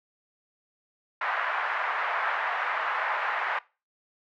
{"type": "band-pass noise", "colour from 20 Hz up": "white", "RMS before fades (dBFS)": -29, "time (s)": [1.21, 3.59], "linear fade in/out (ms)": 5, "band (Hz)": [720, 1800], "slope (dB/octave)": 24, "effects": ["noise-tail reverb RT60 0.3 s tail -21 dB re dry"]}